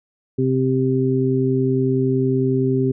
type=harmonic tone; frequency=130.81 Hz; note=C3; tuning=in tune; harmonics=1 / 2 / 3; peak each=-20 / -20 / -20 dBFS; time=0.38-2.92 s; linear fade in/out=10 ms; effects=none